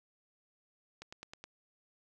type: click train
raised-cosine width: 0.2 ms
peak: -29 dBFS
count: 5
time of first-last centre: 1.02-1.44 s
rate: 9.52 Hz
effects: none